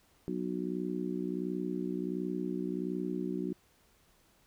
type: harmonic tone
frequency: 61.4 Hz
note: B1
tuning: 9 cents flat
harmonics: 3 / 4 / 5 / 6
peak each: -37 / -40 / -37 / -38 dBFS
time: 0.28-3.53 s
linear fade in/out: 0 ms
effects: pink hiss -67 dBFS RMS until 4.46 s